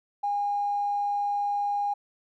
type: tone with tanh clipping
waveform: triangle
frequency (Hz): 815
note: G#5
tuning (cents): -33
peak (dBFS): -24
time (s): 0.23-1.94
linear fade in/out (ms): 10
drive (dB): 2
effects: none